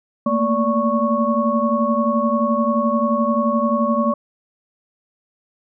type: tone cluster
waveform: sine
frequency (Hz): 222.9 / 234.4 / 578 / 1105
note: A3 / A#3 / D5 / C#6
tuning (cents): +23 / +10 / -28 / -6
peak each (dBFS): -21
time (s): 0.26-4.14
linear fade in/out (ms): 5
effects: none